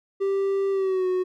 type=tone with pitch glide; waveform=triangle; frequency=392 to 367.9 Hz; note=G4 to F#4; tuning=0 to -10 cents; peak=-19 dBFS; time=0.2-1.24 s; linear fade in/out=20 ms; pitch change=-110 cents; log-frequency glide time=0.71-1.07 s; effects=none